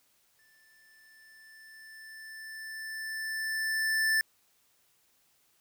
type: tone with exponential growth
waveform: square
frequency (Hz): 1763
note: A6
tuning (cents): +3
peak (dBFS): -24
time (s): 0.39-4.21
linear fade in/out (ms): 1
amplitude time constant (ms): 830
effects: white hiss -69 dBFS RMS until 5.6 s